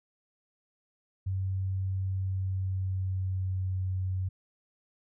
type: tone with pitch glide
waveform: sine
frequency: 95.1 to 93.41 Hz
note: F#2 to F#2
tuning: +48 to +17 cents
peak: -28 dBFS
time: 1.26-4.29 s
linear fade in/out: 10 ms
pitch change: -31 cents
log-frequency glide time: 2.09-3.83 s
effects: none